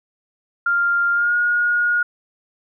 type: tone with pitch glide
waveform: sine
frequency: 1396.9 to 1437.8 Hz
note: F6 to F6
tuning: 0 to +50 cents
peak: -15 dBFS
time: 0.66-2.03 s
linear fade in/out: 5 ms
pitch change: +50 cents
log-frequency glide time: 1.13-1.35 s
effects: none